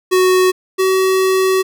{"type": "tone pair in turn", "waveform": "square", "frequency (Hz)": [370, 378.2], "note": ["F#4", "F#4"], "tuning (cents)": [0, 38], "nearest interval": "unison", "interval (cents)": 38, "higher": "second", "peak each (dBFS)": [-10, -12], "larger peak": "first", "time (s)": [[0.11, 0.52], [0.78, 1.63]], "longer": "second", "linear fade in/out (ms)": 20, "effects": []}